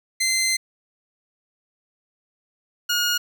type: tone pair in turn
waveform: 15% pulse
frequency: 2071 / 1434.5 Hz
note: C7 / F6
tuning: -18 / +46 cents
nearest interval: tritone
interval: 636 cents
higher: first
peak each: -13 dBFS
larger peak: neither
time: 0.2-0.57 / 2.89-3.18 s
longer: first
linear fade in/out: 10 ms
effects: none